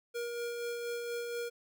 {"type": "tone with tremolo", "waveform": "square", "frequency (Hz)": 474.2, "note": "A#4", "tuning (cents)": 30, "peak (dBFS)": -35, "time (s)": [0.14, 1.5], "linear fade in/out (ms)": 20, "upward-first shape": "sine", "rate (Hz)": 4.2, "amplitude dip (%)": 30, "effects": []}